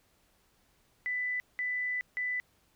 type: tone bursts at uneven times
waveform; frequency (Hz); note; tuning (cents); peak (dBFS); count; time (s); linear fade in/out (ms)
sine; 1992; B6; +14; -30; 3; 1.06-1.4 / 1.59-2.01 / 2.17-2.4; 0
effects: pink hiss -69 dBFS RMS until 2.75 s

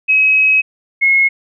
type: tone pair in turn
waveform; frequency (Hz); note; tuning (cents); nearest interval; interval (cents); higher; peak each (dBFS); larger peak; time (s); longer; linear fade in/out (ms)
sine; 2550 / 2168; D#7 / C#7; +42 / -39; minor third; 281; first; -8; neither; 0.08-0.62 / 1.01-1.29; first; 20
effects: none

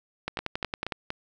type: two click trains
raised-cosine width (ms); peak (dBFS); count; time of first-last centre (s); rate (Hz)
0.3; -13 / -15; 8 / 4; 0.28-0.922 / 0.39-1.104; 10.9 / 4.2
effects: none

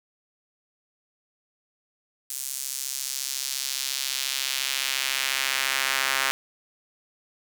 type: tone with high-pass filter sweep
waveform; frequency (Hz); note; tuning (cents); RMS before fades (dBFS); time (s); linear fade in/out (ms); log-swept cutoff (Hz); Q
sawtooth; 134.3; C3; +46; -28; 2.3-6.31; 0; 8100 to 1500; 1.1
effects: none

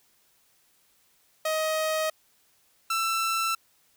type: tone pair in turn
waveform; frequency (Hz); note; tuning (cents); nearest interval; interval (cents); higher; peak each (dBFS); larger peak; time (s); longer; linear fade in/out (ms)
sawtooth; 629 / 1335.2; D#5 / E6; +19 / +22; octave + minor second; 1303; second; -21; neither; 1.45-2.1 / 2.9-3.55; neither; 5
effects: white hiss -65 dBFS RMS until 3.96 s

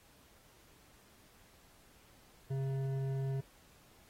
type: tone with hard clipping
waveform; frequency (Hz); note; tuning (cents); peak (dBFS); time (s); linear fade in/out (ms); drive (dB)
sine; 135; C#3; -45; -35; 2.5-3.41; 10; 9
effects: pink hiss -64 dBFS RMS until 4.09 s + AAC 48 kbps

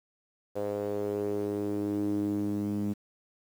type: tone with band-pass filter sweep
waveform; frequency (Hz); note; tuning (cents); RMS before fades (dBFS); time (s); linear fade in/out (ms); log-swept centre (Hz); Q
sawtooth; 102.7; G#2; -19; -31; 0.55-2.94; 20; 510 to 240; 4.4
effects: 9-bit

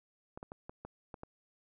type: clicks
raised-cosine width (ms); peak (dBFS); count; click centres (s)
1; -30; 7; 0.375 / 0.429 / 0.519 / 0.695 / 0.85 / 1.142 / 1.234
effects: none

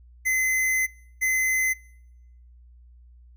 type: tone pair in turn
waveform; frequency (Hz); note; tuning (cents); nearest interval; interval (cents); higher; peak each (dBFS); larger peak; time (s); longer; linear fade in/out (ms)
square; 2046 / 2046; C7 / C7; -39 / -39; unison; 0; neither; -21; neither; 0.25-0.87 / 1.21-1.74; first; 20
effects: noise-tail reverb RT60 0.9 s tail -26 dB re dry + added 60 Hz sine -48 dBFS peak until 3.36 s

